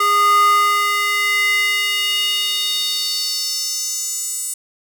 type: tone with high-pass filter sweep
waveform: square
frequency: 409.8 Hz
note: G#4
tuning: 23 cents flat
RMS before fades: -18 dBFS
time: 0-4.54 s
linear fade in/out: 5 ms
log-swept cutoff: 1000 to 8400 Hz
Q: 3.9
effects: none